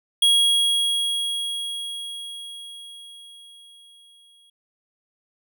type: tone with exponential decay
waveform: square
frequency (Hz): 3300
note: G#7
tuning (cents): -12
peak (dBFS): -14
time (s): 0.22-4.5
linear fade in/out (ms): 5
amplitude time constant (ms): 930
effects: none